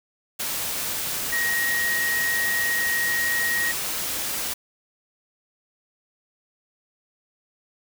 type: tone in noise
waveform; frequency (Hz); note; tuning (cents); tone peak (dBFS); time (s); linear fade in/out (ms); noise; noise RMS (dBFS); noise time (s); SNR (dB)
sine; 1885; A#6; +19; -22; 1.32-3.72; 10; white; -28; 0.39-4.54; +3
effects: none